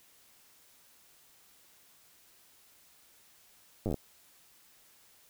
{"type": "slowing click train", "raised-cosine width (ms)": 2, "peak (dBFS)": -20, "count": 8, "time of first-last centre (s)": [3.86, 3.943], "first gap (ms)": 9, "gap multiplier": 1.09, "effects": ["white hiss -62 dBFS RMS until 5.29 s"]}